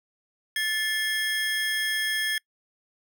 square tone cluster, 1748 / 2122 / 3273 Hz, A6 / C7 / G#7, -12 / +24 / -26 cents, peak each -27 / -36 / -31 dBFS, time 0.56-2.38 s, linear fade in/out 2 ms, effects noise-tail reverb RT60 0.1 s tail -25 dB re dry

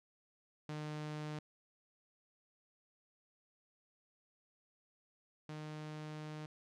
sawtooth tone pair in turn, 151.7 / 153.2 Hz, D#3 / D#3, -44 / -27 cents, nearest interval unison, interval 17 cents, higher second, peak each -37 / -40 dBFS, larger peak first, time 0.69-1.39 / 5.49-6.46 s, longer second, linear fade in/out 2 ms, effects low-pass 6000 Hz 12 dB/octave

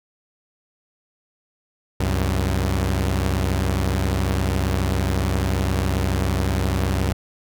sawtooth tone pair together, 66.9 / 94.61 Hz, C2 / F#2, +39 / +39 cents, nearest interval tritone, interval 600 cents, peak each -18 dBFS, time 2-7.13 s, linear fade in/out 5 ms, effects none

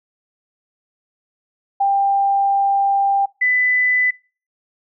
sine tone pair in turn, 793 / 1998.2 Hz, G5 / B6, +20 / +20 cents, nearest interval octave + major third, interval 1600 cents, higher second, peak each -13 dBFS, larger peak neither, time 1.8-3.26 / 3.41-4.11 s, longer first, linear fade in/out 10 ms, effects noise-tail reverb RT60 0.4 s tail -26 dB re dry

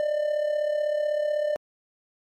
triangle tone with amplitude modulation, 598 Hz, D5, 31 cents sharp, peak -18 dBFS, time 0-1.56 s, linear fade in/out 0 ms, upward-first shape sine, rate 36 Hz, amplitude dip 60%, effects MP3 64 kbps

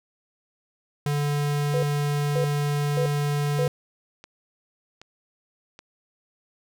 square tone, 145.5 Hz, D3, 16 cents flat, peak -23 dBFS, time 1.06-3.68 s, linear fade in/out 2 ms
sine tone bursts, 493.9 Hz, B4, in tune, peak -23 dBFS, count 4, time 1.74-3.674 s, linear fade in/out 0 ms, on 86 ms, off 530 ms
click train, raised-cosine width 0.2 ms, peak -26 dBFS, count 5, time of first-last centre 2.69-5.791 s, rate 1.29 Hz
effects none

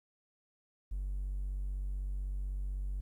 triangle tone, 47.97 Hz, G1, 37 cents flat, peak -31 dBFS, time 0.91-3.01 s, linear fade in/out 10 ms, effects tanh soft clip ceiling -29 dBFS + 12-bit

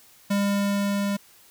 square tone with level ramp, 201 Hz, G3, 44 cents sharp, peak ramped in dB -21 to -24 dBFS, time 0.3-1.17 s, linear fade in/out 10 ms, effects white hiss -54 dBFS RMS until 1.5 s

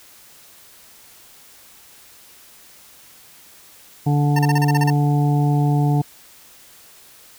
harmonic tone, 145.4 Hz, D3, 17 cents flat, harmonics 1 / 2 / 3 / 5 / 6, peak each -15 / -23 / -30 / -27 / -32 dBFS, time 4.06-6.02 s, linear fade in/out 10 ms
25% pulse tone bursts, 903 Hz, A5, 45 cents sharp, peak -16 dBFS, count 9, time 4.36-4.903 s, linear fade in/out 5 ms, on 31 ms, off 33 ms
effects white hiss -47 dBFS RMS until 7.38 s

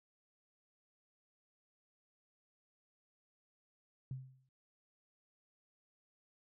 sine tone with exponential decay, 130.81 Hz, C3, in tune, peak -37 dBFS, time 4.11-4.49 s, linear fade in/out 2 ms, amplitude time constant 82 ms, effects none

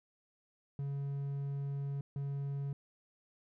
triangle tone bursts at uneven times, 140 Hz, C#3, 18 cents sharp, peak -33 dBFS, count 2, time 0.79-2.01 / 2.16-2.73 s, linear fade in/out 2 ms, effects none

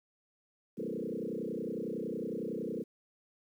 sine tone with frequency modulation, 337.4 Hz, E4, 40 cents sharp, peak -34 dBFS, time 0.77-2.84 s, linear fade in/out 20 ms, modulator 30.9 Hz, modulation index 5, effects 11-bit

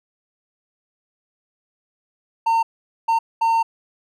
triangle tone bursts at uneven times, 910 Hz, A#5, 42 cents flat, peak -13 dBFS, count 3, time 2.46-2.63 / 3.08-3.19 / 3.41-3.63 s, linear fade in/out 10 ms, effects none

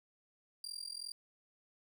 35% pulse tone with amplitude modulation, 4757 Hz, D8, 21 cents sharp, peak -37 dBFS, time 0.64-1.12 s, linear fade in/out 2 ms, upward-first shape sine, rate 42.6 Hz, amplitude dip 95%, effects none

